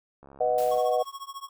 click train, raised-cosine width 1 ms, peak -35 dBFS, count 39, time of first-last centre 0.23-0.78 s, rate 69.1 Hz
sine chord, B major, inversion none, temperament equal, 493.9 / 622.3 / 740 Hz, B4 / D#5 / F#5, 0 / 0 / 0 cents, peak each -26 dBFS, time 0.4-1.03 s, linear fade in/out 10 ms
white noise with exponential decay, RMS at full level -40 dBFS, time 0.58-1.32 s, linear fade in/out 2 ms, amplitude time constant 160 ms
square tone with tremolo, 1100 Hz, C#6, 14 cents flat, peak -34 dBFS, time 0.71-1.49 s, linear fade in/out 5 ms, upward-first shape triangle, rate 14 Hz, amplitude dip 100%
effects none

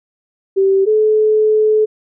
sine tone pair in turn, 387.7 / 430.6 Hz, G4 / A4, -19 / -37 cents, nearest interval major second, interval 182 cents, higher second, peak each -9 dBFS, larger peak neither, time 0.56-0.86 / 0.86-1.86 s, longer second, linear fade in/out 20 ms, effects none

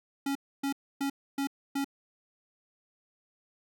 square tone bursts, 277.2 Hz, C#4, in tune, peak -29 dBFS, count 5, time 0.26-1.845 s, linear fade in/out 5 ms, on 93 ms, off 280 ms, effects none

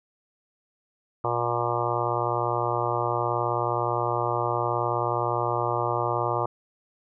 harmonic tone, 119.3 Hz, A#2, 41 cents sharp, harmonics 1 / 3 / 4 / 5 / 6 / 7 / 8 / 9 / 10, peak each -32 / -32 / -32 / -32 / -32 / -32 / -32 / -32 / -32 dBFS, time 1.24-6.46 s, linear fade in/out 5 ms, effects none

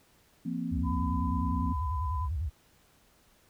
sine chord, F suspended fourth, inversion none, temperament equal with one note detuned, 171.12 / 233.1 / 261.6 Hz, F3 / Bb3 / C4, -35 / 0 / 0 cents, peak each -35 dBFS, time 0.45-1.73 s, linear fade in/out 10 ms
sine tone with vibrato, 76.5 Hz, D#2, 29 cents flat, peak -29 dBFS, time 0.71-2.5 s, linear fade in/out 20 ms, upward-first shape square, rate 10 Hz, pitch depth 210 cents each way
sine tone, 1006 Hz, B5, 32 cents sharp, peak -35 dBFS, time 0.83-2.29 s, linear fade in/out 50 ms
effects pink hiss -64 dBFS RMS until 3.49 s

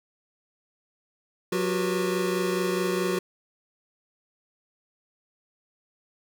square tone cluster, 183.1 / 363 / 387.7 / 482.8 Hz, F#3 / F#4 / G4 / B4, -18 / -33 / -19 / -39 cents, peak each -31 / -28 / -32 / -33 dBFS, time 1.52-3.19 s, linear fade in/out 5 ms, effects none

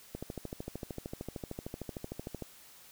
click train, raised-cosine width 2 ms, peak -25 dBFS, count 31, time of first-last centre 0.15-2.423 s, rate 13.2 Hz, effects white hiss -56 dBFS RMS until 2.91 s

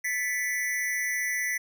square tone with amplitude modulation, 1982 Hz, B6, 6 cents sharp, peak -24 dBFS, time 0.04-1.58 s, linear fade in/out 10 ms, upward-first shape sine, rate 235 Hz, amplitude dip 75%, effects none

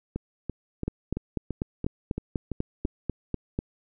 two click trains, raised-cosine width 3 ms, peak -14 / -17 dBFS, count 12 / 9, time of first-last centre 0.88-3.589 / 0.16-2.854 s, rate 4.06 / 2.97 Hz, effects none

